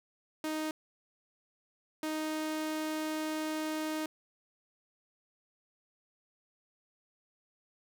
sawtooth tone bursts at uneven times, 311.1 Hz, D#4, in tune, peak -29 dBFS, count 2, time 0.44-0.71 / 2.03-4.06 s, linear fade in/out 2 ms, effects none

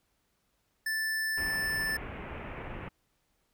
square tone, 1760 Hz, A6, in tune, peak -30 dBFS, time 0.86-1.97 s, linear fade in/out 5 ms
pink low-pass noise, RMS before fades -41 dBFS, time 1.37-2.89 s, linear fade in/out 10 ms, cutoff 2700 Hz, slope 48 dB/octave
effects pink hiss -75 dBFS RMS until 3.53 s

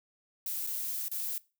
violet noise with dropouts, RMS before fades -35 dBFS, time 0.46-1.38 s, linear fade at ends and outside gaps 2 ms, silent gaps 0.667-0.672 / 1.083-1.114 s, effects noise-tail reverb RT60 0.3 s tail -21 dB re dry

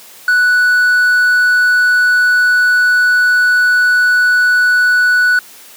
triangle tone, 1480 Hz, F#6, in tune, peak -6 dBFS, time 0.28-5.39 s, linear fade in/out 2 ms, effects white hiss -38 dBFS RMS until 5.76 s + high-pass 200 Hz 12 dB/octave

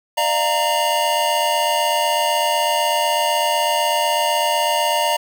square tone cluster, 601 / 689 / 927 / 2857 Hz, D5 / F5 / A#5 / F7, +40 / -24 / -10 / +39 cents, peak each -23 / -24 / -20 / -26 dBFS, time 0.17-5.17 s, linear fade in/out 10 ms, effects none

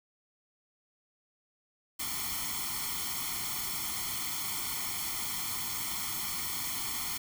white noise with comb filter, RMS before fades -35 dBFS, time 1.99-7.18 s, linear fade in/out 10 ms, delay 0.92 ms, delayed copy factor +0.9, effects none

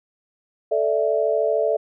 sine chord, A suspended fourth, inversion none, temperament just, 440 / 586.7 / 660 Hz, A4 / D5 / E5, 0 / -2 / +2 cents, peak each -22 dBFS, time 0.71-1.77 s, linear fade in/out 10 ms, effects none

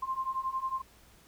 sine beating tone pair, 1046.5 / 1057.5 Hz, C6 / C6, 0 / +18 cents, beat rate 11 Hz, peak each -35 / -33 dBFS, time 0.02-0.82 s, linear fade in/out 10 ms, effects added 60 Hz sine -63 dBFS peak until 1.27 s + pink hiss -60 dBFS RMS until 1.27 s

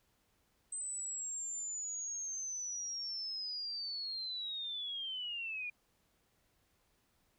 sine linear sweep, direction down, 8190 to 2410 Hz, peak -38 dBFS, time 0.72-5.7 s, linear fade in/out 5 ms, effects pink hiss -75 dBFS RMS until 7.38 s

